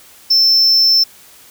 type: tone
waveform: triangle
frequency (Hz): 5330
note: E8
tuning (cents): +18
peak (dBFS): -7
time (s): 0.3-1.04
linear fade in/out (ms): 10
effects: white hiss -43 dBFS RMS until 1.5 s